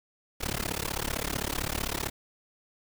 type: noise with amplitude modulation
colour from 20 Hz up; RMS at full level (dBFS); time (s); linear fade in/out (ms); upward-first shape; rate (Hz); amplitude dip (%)
pink; -28; 0.4-2.1; 20; sine; 35.6; 100
effects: none